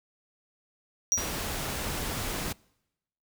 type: tone with exponential decay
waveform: triangle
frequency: 5760 Hz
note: F#8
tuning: 47 cents flat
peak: -17 dBFS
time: 1.12-1.34 s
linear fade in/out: 0 ms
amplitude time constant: 47 ms
type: noise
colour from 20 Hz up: pink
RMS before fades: -33 dBFS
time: 1.17-2.53 s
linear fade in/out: 10 ms
effects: noise-tail reverb RT60 0.9 s tail -26 dB re dry